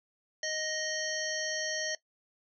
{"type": "harmonic tone", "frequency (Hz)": 622.3, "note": "D#5", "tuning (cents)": 0, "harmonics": [1, 3, 5, 7, 9, 10], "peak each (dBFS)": [-38, -37, -42, -41, -39, -41], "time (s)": [0.43, 1.95], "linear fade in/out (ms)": 2, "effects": ["noise-tail reverb RT60 0.1 s tail -18 dB re dry"]}